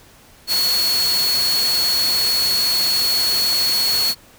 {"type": "tone in noise", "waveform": "sine", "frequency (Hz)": 4362, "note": "C#8", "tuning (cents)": -29, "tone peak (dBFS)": -16, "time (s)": [0.47, 4.15], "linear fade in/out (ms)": 50, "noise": "white", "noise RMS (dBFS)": -24, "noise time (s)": [0.47, 4.15], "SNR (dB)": 5, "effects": ["pink hiss -48 dBFS RMS until 4.38 s"]}